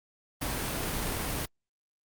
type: noise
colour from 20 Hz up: pink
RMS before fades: -32 dBFS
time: 0.41-1.46 s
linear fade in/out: 10 ms
effects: Opus 32 kbps